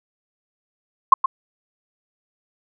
sine tone with echo, 1066 Hz, C6, 32 cents sharp, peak -4 dBFS, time 1.12-1.14 s, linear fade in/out 5 ms, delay 120 ms, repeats 1, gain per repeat -10 dB, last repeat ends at 1.26 s, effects none

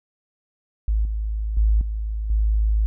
sine tone with level steps, 53.5 Hz, A1, 48 cents flat, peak -17 / -22 / -14 / -23 / -16 dBFS, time 0.88-2.86 s, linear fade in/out 0 ms, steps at 1.05 / 1.57 / 1.81 / 2.3 s, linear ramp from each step 2 ms, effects none

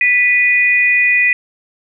sine tone pair together, 1975.5 / 2468 Hz, B6 / D#7, 0 / -15 cents, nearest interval major third, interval 385 cents, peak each -12 dBFS, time 0.01-1.33 s, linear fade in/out 2 ms, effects none

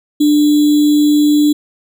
sine tone with sample-and-hold, 296.7 Hz, D4, 18 cents sharp, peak -7 dBFS, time 0.2-1.53 s, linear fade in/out 10 ms, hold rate 3675 Hz, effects none

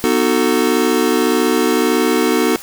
square chord, B dominant seventh, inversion none, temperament just, 246.9 / 308.7 / 370.4 / 444.5 Hz, B3 / D#4 / F#4 / A4, 0 / -14 / +2 / +18 cents, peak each -19 dBFS, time 0.04-2.56 s, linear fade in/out 0 ms, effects white hiss -34 dBFS RMS until 2.62 s

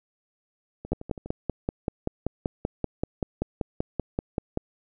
two click trains, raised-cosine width 2 ms, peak -24 / -12 dBFS, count 6 / 20, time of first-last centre 0.85-1.26 / 0.92-4.574 s, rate 12.2 / 5.2 Hz, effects none

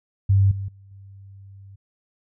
sine tone with level steps, 98 Hz, G2, in tune, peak -13 / -26 / -45 / -41 dBFS, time 0.29-1.76 s, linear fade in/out 10 ms, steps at 0.51 / 0.68 / 0.91 s, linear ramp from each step 5 ms, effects none

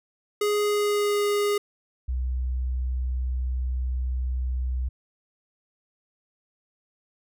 square tone with pitch glide, 415.3 to 411 Hz, G#4 to G#4, 0 to -18 cents, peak -22 dBFS, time 0.41-1.58 s, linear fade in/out 5 ms, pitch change -18 cents, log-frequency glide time 0.63-1.22 s
sine tone, 63.1 Hz, B1, 38 cents sharp, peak -24 dBFS, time 2.08-4.89 s, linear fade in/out 10 ms
effects none

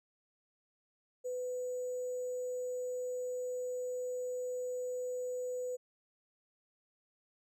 sine tone with sample-and-hold, 501 Hz, B4, 25 cents sharp, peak -35 dBFS, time 1.24-5.77 s, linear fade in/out 20 ms, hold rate 7350 Hz, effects low-pass 12000 Hz 12 dB/octave

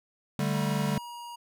square chord, D suspended fourth, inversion none, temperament equal, 146.83 / 196 / 220 Hz, D3 / G3 / A3, 0 / 0 / 0 cents, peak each -30 / -31 / -34 dBFS, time 0.39-0.98 s, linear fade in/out 2 ms
square tone with pitch glide, 957 to 950.9 Hz, A#5 to A#5, +45 to +34 cents, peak -40 dBFS, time 0.54-1.36 s, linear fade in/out 10 ms, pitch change -11 cents, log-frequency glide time 0.98-1.23 s
effects none

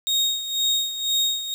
35% pulse tone with tremolo, 3729 Hz, A#7, in tune, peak -16 dBFS, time 0.07-1.54 s, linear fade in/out 0 ms, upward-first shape sine, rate 2 Hz, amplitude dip 70%, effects 8-bit

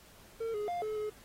triangle tone with pitch steps, 454.4 / 417.8 / 702 / 430.3 / 424.7 Hz, A#4 / G#4 / F5 / A4 / G#4, -44 / +10 / +9 / -39 / +39 cents, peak -31 dBFS, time 0.4-1.1 s, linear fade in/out 10 ms, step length 140 ms, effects pink hiss -58 dBFS RMS until 1.24 s + AAC 48 kbps

